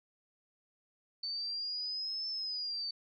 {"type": "exponential two-way sweep", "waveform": "sine", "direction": "up then down", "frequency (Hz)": [4525, 5300, 4535], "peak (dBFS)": -35, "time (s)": [1.23, 2.91], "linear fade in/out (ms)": 5, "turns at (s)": 2.29, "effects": []}